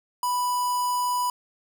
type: tone with notch filter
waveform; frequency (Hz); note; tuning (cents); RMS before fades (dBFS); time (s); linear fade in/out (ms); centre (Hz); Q
square; 987.8; B5; 0; -25; 0.23-1.3; 2; 2500; 0.83
effects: none